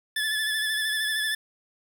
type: tone with vibrato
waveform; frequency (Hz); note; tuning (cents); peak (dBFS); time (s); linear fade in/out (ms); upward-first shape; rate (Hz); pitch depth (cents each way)
25% pulse; 1735; A6; -25; -21; 0.16-1.35; 5; sine; 13; 34
effects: 9-bit